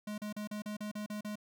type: tone bursts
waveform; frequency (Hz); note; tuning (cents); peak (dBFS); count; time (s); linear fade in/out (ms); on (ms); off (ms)
square; 210; G#3; +19; -38; 9; 0.07-1.356; 5; 110; 37
effects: none